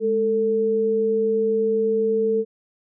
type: tone pair together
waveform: sine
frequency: 210 / 446 Hz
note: G#3 / A4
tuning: +19 / +23 cents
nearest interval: octave + minor second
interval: 1304 cents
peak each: -27 / -18 dBFS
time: 0-2.45 s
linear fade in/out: 50 ms
effects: none